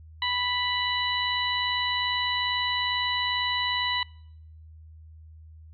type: harmonic tone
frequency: 987.8 Hz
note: B5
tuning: in tune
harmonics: 1 / 2 / 3 / 4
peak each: -30 / -30 / -30 / -30 dBFS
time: 0.22-4.03 s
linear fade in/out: 2 ms
effects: noise-tail reverb RT60 0.7 s tail -25 dB re dry + added 79 Hz sine -45 dBFS peak until 5.73 s